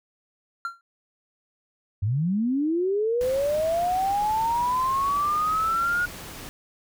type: tone with exponential decay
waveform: triangle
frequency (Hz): 1375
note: F6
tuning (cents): -27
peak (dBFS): -22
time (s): 0.65-0.81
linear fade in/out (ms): 1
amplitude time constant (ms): 34
type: linear sweep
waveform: sine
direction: up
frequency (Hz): 91.4 to 1448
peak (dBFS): -21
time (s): 2.02-6.06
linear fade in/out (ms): 10
type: noise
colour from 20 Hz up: pink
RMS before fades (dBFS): -39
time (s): 3.21-6.49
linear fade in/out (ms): 0
effects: none